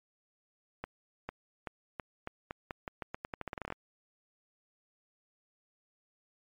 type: accelerating click train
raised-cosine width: 0.5 ms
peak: -22 dBFS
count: 21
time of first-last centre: 0.84-3.724 s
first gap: 450 ms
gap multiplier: 0.85
effects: MP3 64 kbps